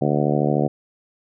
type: harmonic tone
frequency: 73.42 Hz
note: D2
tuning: in tune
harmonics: 2 / 3 / 4 / 5 / 6 / 7 / 8 / 9 / 10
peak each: -22 / -24 / -25 / -26 / -27 / -27 / -28 / -29 / -29 dBFS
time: 0.01-0.68 s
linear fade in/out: 10 ms
effects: none